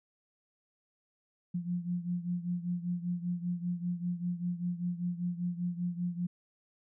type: beating tone pair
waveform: sine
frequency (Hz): 174.61 / 179.71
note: F3 / F3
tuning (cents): 0 / +50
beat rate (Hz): 5.1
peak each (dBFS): -33 / -37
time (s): 1.54-6.27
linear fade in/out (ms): 10
effects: none